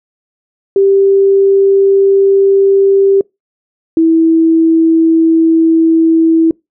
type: tone pair in turn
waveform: sine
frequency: 392.5 / 325.9 Hz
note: G4 / E4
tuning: +2 / -20 cents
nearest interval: minor third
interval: 322 cents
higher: first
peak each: -5 dBFS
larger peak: neither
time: 0.76-3.21 / 3.97-6.51 s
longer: second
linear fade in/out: 2 ms
effects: noise-tail reverb RT60 0.2 s tail -26 dB re dry